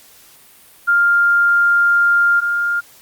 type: tone pair in turn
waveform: sine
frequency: 1400 / 1405.6 Hz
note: F6 / F6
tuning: +4 / +11 cents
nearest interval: unison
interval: 7 cents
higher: second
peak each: -10 / -15 dBFS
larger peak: first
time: 0.87-2.41 / 2.41-2.81 s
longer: first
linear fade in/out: 20 ms
effects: white hiss -46 dBFS RMS until 3.01 s + Opus 48 kbps